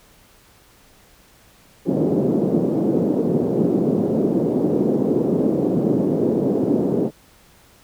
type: band-pass noise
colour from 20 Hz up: white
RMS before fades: -19 dBFS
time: 1.85-7.11 s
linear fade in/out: 50 ms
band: 160 to 420 Hz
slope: 24 dB/octave
effects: pink hiss -52 dBFS RMS until 7.83 s